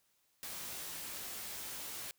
white noise with comb filter, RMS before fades -44 dBFS, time 0.43-2.11 s, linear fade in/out 0 ms, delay 18 ms, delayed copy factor +0.55, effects white hiss -75 dBFS RMS until 2.18 s

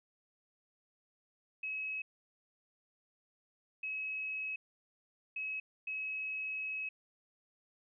sine tone bursts at uneven times, 2564 Hz, E7, 49 cents flat, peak -36 dBFS, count 4, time 1.63-2.02 / 3.83-4.56 / 5.36-5.6 / 5.87-6.89 s, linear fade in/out 5 ms, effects none

